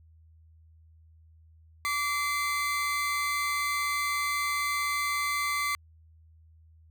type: tone pair together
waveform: 40% pulse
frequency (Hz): 1158 / 2061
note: D6 / C7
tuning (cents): -25 / -27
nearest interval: minor seventh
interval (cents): 998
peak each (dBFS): -29 / -29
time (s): 1.85-5.75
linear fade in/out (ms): 0
effects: added 80 Hz sine -54 dBFS peak until 6.9 s